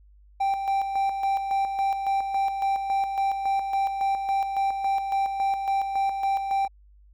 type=tone with tremolo; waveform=triangle; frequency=784 Hz; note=G5; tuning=in tune; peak=-19 dBFS; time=0.4-6.68 s; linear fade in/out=10 ms; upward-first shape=square; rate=3.6 Hz; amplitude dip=50%; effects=added 50 Hz sine -51 dBFS peak until 7.13 s